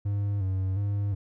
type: tone with vibrato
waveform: triangle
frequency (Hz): 98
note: G2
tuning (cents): 0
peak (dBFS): -23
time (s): 0.05-1.15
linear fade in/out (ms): 10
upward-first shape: square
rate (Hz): 1.4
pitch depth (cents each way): 58
effects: none